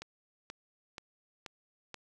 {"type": "click train", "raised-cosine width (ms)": 0.2, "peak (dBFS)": -25, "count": 5, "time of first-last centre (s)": [0.02, 1.943], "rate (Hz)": 2.08, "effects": []}